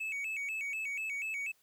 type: tone with vibrato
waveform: triangle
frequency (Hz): 2420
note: D#7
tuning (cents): -49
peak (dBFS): -33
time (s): 0-1.52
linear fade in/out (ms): 10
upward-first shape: square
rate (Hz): 4.1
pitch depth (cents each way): 130
effects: white hiss -70 dBFS RMS until 1.62 s